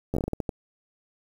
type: slowing click train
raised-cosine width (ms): 2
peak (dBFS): -14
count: 10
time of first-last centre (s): 0.14-0.492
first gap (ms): 11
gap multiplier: 1.3
effects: 8-bit